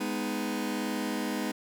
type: chord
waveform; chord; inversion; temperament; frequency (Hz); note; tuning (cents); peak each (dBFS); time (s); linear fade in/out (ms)
sawtooth; G# minor; none; just; 207.7 / 249.2 / 311.5; G#3 / B3 / D#4; 0 / +16 / +2; -30; 0-1.52; 10
effects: none